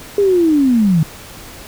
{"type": "linear sweep", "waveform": "sine", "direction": "down", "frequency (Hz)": [413.3, 150], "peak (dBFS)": -9, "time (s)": [0.18, 1.03], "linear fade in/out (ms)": 2, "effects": ["pink hiss -35 dBFS RMS until 1.67 s"]}